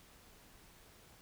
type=silence; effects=pink hiss -61 dBFS RMS until 1.21 s